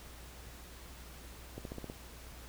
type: accelerating click train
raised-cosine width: 2 ms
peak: -28 dBFS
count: 6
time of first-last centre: 1.58-1.899 s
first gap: 72 ms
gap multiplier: 0.94
effects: added 60 Hz sine -51 dBFS peak until 2.48 s + pink hiss -53 dBFS RMS until 2.48 s